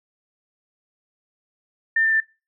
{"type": "tone with pitch steps", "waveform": "sine", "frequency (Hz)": [1800, 1788.6, 1777.3], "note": ["A6", "A6", "A6"], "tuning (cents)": [39, 28, 17], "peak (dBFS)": -16, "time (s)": [1.96, 2.203], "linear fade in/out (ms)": 5, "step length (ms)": 81, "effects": ["noise-tail reverb RT60 0.3 s tail -24 dB re dry"]}